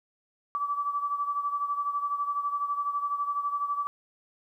sine beating tone pair, 1152 / 1164 Hz, D6 / D6, -34 / -16 cents, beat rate 12 Hz, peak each -28 / -34 dBFS, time 0.55-3.87 s, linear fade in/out 0 ms, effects 11-bit

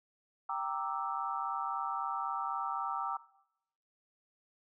sine chord, E half-diminished seventh, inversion first, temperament equal, 784 / 932.3 / 1174.7 / 1318.5 Hz, G5 / Bb5 / D6 / E6, 0 / 0 / 0 / 0 cents, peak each -39 / -39 / -38 / -39 dBFS, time 0.49-3.17 s, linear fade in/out 5 ms, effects noise-tail reverb RT60 0.8 s tail -19 dB re dry

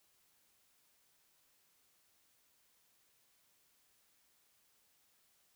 silence, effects white hiss -73 dBFS RMS until 5.55 s

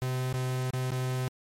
45% pulse tone with dropouts, 128.3 Hz, C3, 34 cents flat, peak -28 dBFS, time 0.02-1.28 s, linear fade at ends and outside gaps 0 ms, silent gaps 0.327-0.34 / 0.705-0.735 / 0.906-0.918 s, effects MP3 64 kbps

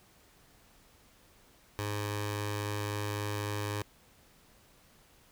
15% pulse tone with notch filter, 103.7 Hz, G#2, 2 cents flat, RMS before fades -35 dBFS, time 1.79-3.82 s, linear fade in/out 0 ms, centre 220 Hz, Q 0.75, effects pink hiss -62 dBFS RMS until 5.31 s

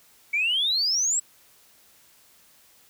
sine exponential sweep, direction up, 2244 to 7902 Hz, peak -20 dBFS, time 0.33-1.2 s, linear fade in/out 10 ms, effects tanh soft clip ceiling -16 dBFS + white hiss -57 dBFS RMS until 2.89 s

